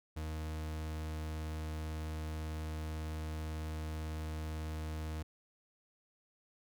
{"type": "tone", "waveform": "40% pulse", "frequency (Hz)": 78.1, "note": "D#2", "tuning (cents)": 7, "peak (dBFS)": -37, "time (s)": [0.16, 5.23], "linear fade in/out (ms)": 10, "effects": []}